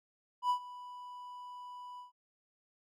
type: tone with ADSR envelope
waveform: triangle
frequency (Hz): 987.8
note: B5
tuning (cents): 0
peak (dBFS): -24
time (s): 0.42-2.12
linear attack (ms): 79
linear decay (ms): 88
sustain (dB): -19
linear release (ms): 130
effects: none